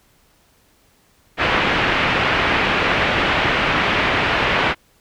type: low-pass noise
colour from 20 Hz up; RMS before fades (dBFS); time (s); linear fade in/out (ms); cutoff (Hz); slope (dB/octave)
white; -18; 1.37-4.75; 50; 2700; 24
effects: pink hiss -57 dBFS RMS until 5 s